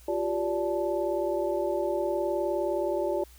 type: tone cluster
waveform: sine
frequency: 349.9 / 389.3 / 580 / 873 Hz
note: F4 / G4 / D5 / A5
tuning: +3 / -12 / -22 / -14 cents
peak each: -30 / -32 / -29 / -36 dBFS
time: 0.08-3.24 s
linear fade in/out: 5 ms
effects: added 60 Hz sine -51 dBFS peak until 3.38 s + white hiss -57 dBFS RMS until 3.38 s